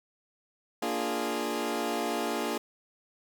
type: chord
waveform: 20% pulse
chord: Bb dominant seventh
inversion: none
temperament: equal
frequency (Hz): 233.1 / 293.7 / 349.2 / 415.3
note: Bb3 / D4 / F4 / Ab4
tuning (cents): 0 / 0 / 0 / 0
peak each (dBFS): -30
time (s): 0.82-2.58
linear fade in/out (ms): 5
effects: none